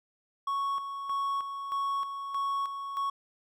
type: tone with tremolo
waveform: triangle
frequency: 1108.7 Hz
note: C#6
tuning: in tune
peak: -26 dBFS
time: 0.47-3.1 s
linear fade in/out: 5 ms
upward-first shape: square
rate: 1.6 Hz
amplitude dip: 55%
effects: none